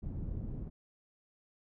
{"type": "low-pass noise", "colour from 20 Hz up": "pink", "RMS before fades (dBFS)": -39, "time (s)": [0.02, 0.7], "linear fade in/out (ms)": 20, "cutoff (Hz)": 210, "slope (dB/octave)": 12, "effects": []}